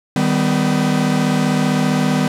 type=chord; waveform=45% pulse; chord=Eb augmented; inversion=none; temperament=equal with one note detuned; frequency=155.56 / 196 / 251.1 Hz; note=Eb3 / G3 / B3; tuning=0 / 0 / +29 cents; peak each=-19 / -19 / -18 dBFS; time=0.16-2.28 s; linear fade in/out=2 ms; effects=low-pass 10000 Hz 12 dB/octave + 8-bit